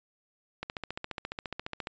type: click train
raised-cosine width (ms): 0.3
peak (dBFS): -19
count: 19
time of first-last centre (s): 0.63-1.871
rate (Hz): 14.5
effects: resampled to 16000 Hz